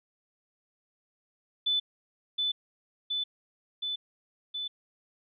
sine tone with echo, 3500 Hz, A7, 10 cents flat, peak -24 dBFS, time 1.66-1.8 s, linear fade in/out 10 ms, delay 720 ms, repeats 4, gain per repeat -2 dB, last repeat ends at 4.68 s, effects none

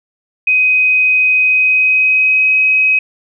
sine tone with pitch glide, 2513 to 2535 Hz, D#7 to D#7, +17 to +32 cents, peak -8 dBFS, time 0.47-2.99 s, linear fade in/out 5 ms, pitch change +15 cents, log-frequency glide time 1.41-2.54 s, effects none

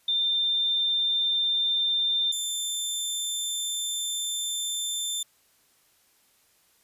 sine / 20% pulse tone pair in turn, 3591 / 3558 Hz, A7 / A7, +35 / +19 cents, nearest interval unison, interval 16 cents, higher first, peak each -22 dBFS, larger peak neither, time 0.08-2.32 / 2.32-5.23 s, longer second, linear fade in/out 5 ms, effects white hiss -64 dBFS RMS until 6.83 s + resampled to 32000 Hz

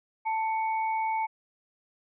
sine tone pair together, 884 / 2228 Hz, A5 / C#7, +8 / +8 cents, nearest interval octave + major third, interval 1600 cents, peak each -26 / -37 dBFS, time 0.25-1.27 s, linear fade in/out 20 ms, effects none

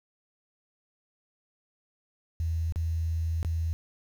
sine tone with dropouts, 81.9 Hz, E2, 11 cents flat, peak -26 dBFS, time 2.4-3.73 s, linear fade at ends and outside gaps 0 ms, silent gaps 2.723-2.759 / 3.429-3.448 s, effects 9-bit

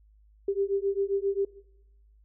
sine beating tone pair, 392 / 399.5 Hz, G4 / G4, 0 / +33 cents, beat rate 7.5 Hz, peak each -28 dBFS, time 0.48-1.45 s, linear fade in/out 5 ms, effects noise-tail reverb RT60 0.8 s tail -18 dB re dry + added 52 Hz sine -56 dBFS peak until 2.24 s

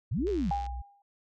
sine linear two-way sweep, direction up then down, 78 to 430 to 141.9 Hz, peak -27 dBFS, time 0.11-0.51 s, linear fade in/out 10 ms, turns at 0.29 s
sine tone, 61.8 Hz, B1, 2 cents sharp, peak -34 dBFS, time 0.17-0.82 s, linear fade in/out 10 ms
click train, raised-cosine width 0.2 ms, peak -32 dBFS, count 38, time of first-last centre 0.27-0.664 s, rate 93.8 Hz
sine tone with exponential decay, 806 Hz, G5, 48 cents sharp, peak -25 dBFS, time 0.51-1.02 s, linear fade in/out 2 ms, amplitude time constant 110 ms
effects none

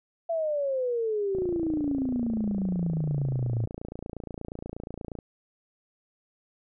sine exponential sweep, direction down, 677 to 110 Hz, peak -25 dBFS, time 0.29-3.66 s, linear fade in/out 10 ms
click train, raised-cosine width 2 ms, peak -23 dBFS, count 110, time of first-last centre 1.35-5.188 s, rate 28.4 Hz
effects none

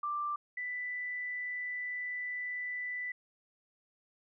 sine tone pair in turn, 1180 / 1984.5 Hz, D6 / B6, +8 / +8 cents, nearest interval major sixth, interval 900 cents, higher second, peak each -32 / -35 dBFS, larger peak first, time 0.03-0.36 / 0.57-3.12 s, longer second, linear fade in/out 5 ms, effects none

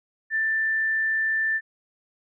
sine tone, 1773 Hz, A6, 13 cents sharp, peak -21 dBFS, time 0.3-1.61 s, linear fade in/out 50 ms, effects none

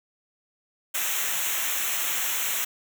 white noise with comb filter, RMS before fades -27 dBFS, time 0.94-2.65 s, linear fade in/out 10 ms, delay 0.21 ms, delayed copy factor -0.85, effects none

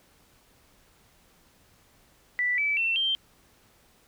sine tone with pitch steps, 1972 / 2305 / 2694 / 3148 Hz, B6 / D7 / E7 / G7, -3 / -33 / +37 / +7 cents, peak -23 dBFS, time 2.39-3.15 s, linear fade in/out 0 ms, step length 190 ms, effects pink hiss -61 dBFS RMS until 4.07 s

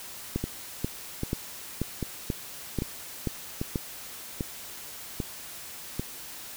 two click trains, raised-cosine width 3 ms, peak -16 / -14 dBFS, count 8 / 8, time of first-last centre 0.44-5.996 / 0.36-3.758 s, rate 1.26 / 2.06 Hz, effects white hiss -42 dBFS RMS until 6.56 s

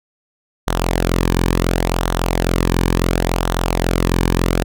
sawtooth tone with flanger, 43.65 Hz, F1, in tune, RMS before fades -17 dBFS, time 0.67-4.64 s, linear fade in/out 10 ms, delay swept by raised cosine 0.41 to 1.51 ms, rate 0.7 Hz, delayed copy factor -0.55, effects none

